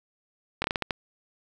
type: slowing click train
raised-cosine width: 0.3 ms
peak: -10 dBFS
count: 7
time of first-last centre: 0.62-0.908 s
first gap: 22 ms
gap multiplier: 1.31
effects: 7-bit